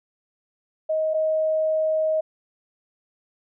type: tone pair in turn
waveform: sine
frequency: 629 / 629 Hz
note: D#5 / D#5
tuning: +19 / +19 cents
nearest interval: unison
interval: 0 cents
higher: neither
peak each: -20 / -19 dBFS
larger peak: second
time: 0.89-1.14 / 1.14-2.21 s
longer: second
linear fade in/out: 10 ms
effects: none